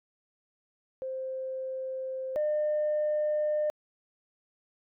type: tone pair in turn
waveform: sine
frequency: 523.3 / 603.6 Hz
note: C5 / D5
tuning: 0 / +47 cents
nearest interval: major second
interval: 247 cents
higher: second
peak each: -32 / -24 dBFS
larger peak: second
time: 1.02-2.36 / 2.36-3.7 s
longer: neither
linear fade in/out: 0 ms
effects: tanh soft clip ceiling -22 dBFS